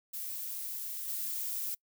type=noise with level steps; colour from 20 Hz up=violet; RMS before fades=-39 / -36 dBFS; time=0.13-1.75 s; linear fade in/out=10 ms; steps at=1.08 s; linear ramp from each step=5 ms; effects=noise-tail reverb RT60 0.1 s tail -25 dB re dry